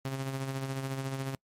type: tone with tremolo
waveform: sawtooth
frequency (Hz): 134.5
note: C3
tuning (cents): +48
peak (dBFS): -27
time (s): 0.05-1.35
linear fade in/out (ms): 0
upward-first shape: sine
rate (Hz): 14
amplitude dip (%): 45
effects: noise-tail reverb RT60 0.1 s tail -26 dB re dry + MP3 64 kbps